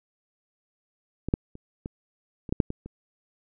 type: clicks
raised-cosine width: 3 ms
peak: -17 / -8 / -29 / -20 / -24 / -11 / -6 / -19 / -26 dBFS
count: 9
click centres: 1.286 / 1.339 / 1.554 / 1.859 / 2.492 / 2.525 / 2.602 / 2.704 / 2.86 s
effects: none